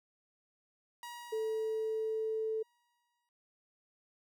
sawtooth tone with exponential decay, 956 Hz, A#5, 43 cents sharp, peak -39 dBFS, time 1.03-3.29 s, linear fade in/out 1 ms, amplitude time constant 490 ms
sine tone, 440 Hz, A4, in tune, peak -32 dBFS, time 1.32-2.63 s, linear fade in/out 10 ms
effects none

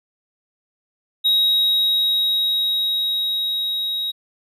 triangle tone with level ramp, 3802 Hz, A#7, 33 cents sharp, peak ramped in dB -12 to -20 dBFS, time 1.24-4.12 s, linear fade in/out 20 ms, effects none

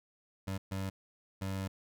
25% pulse tone bursts at uneven times, 96.2 Hz, G2, 32 cents flat, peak -31 dBFS, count 3, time 0.47-0.58 / 0.71-0.9 / 1.41-1.68 s, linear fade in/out 10 ms, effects none

